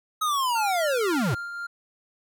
square linear sweep, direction down, 1281 to 95.2 Hz, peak -23 dBFS, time 0.21-1.35 s, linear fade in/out 10 ms
triangle tone with tremolo, 1396.9 Hz, F6, in tune, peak -28 dBFS, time 0.55-1.67 s, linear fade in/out 10 ms, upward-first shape triangle, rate 3.9 Hz, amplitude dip 35%
effects none

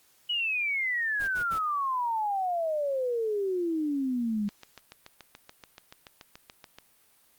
sine exponential sweep, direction down, 2960 to 200 Hz, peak -26 dBFS, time 0.29-4.49 s, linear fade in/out 10 ms
pink noise bursts, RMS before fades -42 dBFS, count 3, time 1.19-1.593 s, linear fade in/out 20 ms, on 93 ms, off 62 ms
click train, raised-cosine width 0.2 ms, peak -27 dBFS, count 17, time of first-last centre 4.49-6.786 s, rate 6.97 Hz
effects white hiss -63 dBFS RMS until 7.38 s + Opus 48 kbps

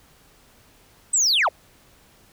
sine linear sweep, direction down, 8290 to 465.6 Hz, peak -14 dBFS, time 1.13-1.49 s, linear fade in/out 10 ms, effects tanh soft clip ceiling -15 dBFS + pink hiss -55 dBFS RMS until 2.32 s

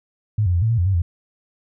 sine tone with pitch steps, 106.4 / 89.1 / 86.3 / 112 / 116 / 87.6 / 96.8 / 85.6 Hz, G#2 / F2 / F2 / A2 / A#2 / F2 / G2 / F2, +42 / +35 / -20 / +31 / -8 / +6 / -21 / -34 cents, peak -15 dBFS, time 0.38-1.02 s, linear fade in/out 5 ms, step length 80 ms, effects none

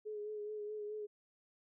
sine tone with vibrato, 421.8 Hz, G#4, 27 cents sharp, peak -40 dBFS, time 0.05-1.07 s, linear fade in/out 20 ms, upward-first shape sine, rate 4.7 Hz, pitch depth 29 cents each way, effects none

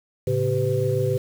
sine tone cluster, 111.1 / 138.2 / 389.6 / 505 Hz, A2 / C#3 / G4 / B4, +17 / -5 / -11 / +39 cents, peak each -25 dBFS, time 0.27-1.18 s, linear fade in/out 5 ms, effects 7-bit

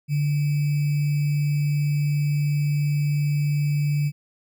sine tone with sample-and-hold, 146.2 Hz, D3, 7 cents flat, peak -19 dBFS, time 0.08-4.12 s, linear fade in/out 50 ms, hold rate 2450 Hz, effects none

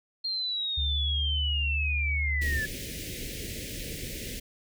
sine linear sweep, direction down, 4229 to 1703 Hz, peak -28 dBFS, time 0.24-2.66 s, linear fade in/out 10 ms
sine tone, 72.8 Hz, D2, 15 cents flat, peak -27 dBFS, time 0.77-2.6 s, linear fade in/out 10 ms
pink band-stop noise, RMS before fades -37 dBFS, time 2.41-4.4 s, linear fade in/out 10 ms, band 540 to 1900 Hz, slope 48 dB/octave
effects none

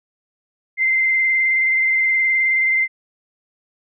sine tone with vibrato, 2081 Hz, C7, 10 cents flat, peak -14 dBFS, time 0.77-2.88 s, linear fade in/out 50 ms, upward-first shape sine, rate 19 Hz, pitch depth 17 cents each way, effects none

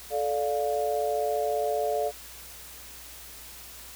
sine tone cluster, 435.7 / 587 / 702 Hz, A4 / D5 / F5, -17 / -1 / +9 cents, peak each -29 dBFS, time 0.1-2.12 s, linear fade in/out 50 ms, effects added 60 Hz sine -53 dBFS peak until 3.95 s + white hiss -45 dBFS RMS until 3.95 s

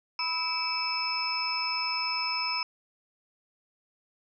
sine tone cluster, 987 / 1296 / 2297 / 2610 / 5230 Hz, B5 / E6 / D7 / E7 / E8, -1 / -30 / -39 / -18 / -15 cents, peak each -34 / -38 / -37 / -36 / -30 dBFS, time 0.19-2.63 s, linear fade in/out 2 ms, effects none

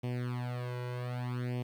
sawtooth tone with flanger, 123.47 Hz, B2, in tune, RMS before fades -36 dBFS, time 0.03-1.63 s, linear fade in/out 10 ms, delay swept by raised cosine 0.34 to 2.04 ms, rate 0.63 Hz, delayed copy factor +0.9, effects low-pass 3000 Hz 12 dB/octave + 10-bit

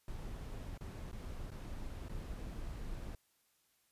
brown noise with dropouts, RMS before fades -44 dBFS, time 0.08-3.15 s, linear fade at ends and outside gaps 2 ms, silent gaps 0.777-0.808 / 1.115-1.128 / 1.505-1.516 / 2.085-2.094 s, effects white hiss -75 dBFS RMS until 3.91 s + resampled to 32000 Hz

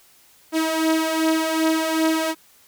sawtooth beating tone pair, 318.1 / 320.7 Hz, D#4 / E4, +38 / -48 cents, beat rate 2.6 Hz, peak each -20 / -16 dBFS, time 0.52-2.35 s, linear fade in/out 50 ms, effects white hiss -54 dBFS RMS until 2.67 s

